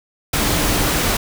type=tone in noise; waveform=sine; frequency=295.5 Hz; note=D4; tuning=11 cents sharp; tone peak=-27 dBFS; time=0.34-1 s; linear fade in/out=5 ms; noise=pink; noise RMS=-18 dBFS; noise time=0.33-1.17 s; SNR=-12 dB; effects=none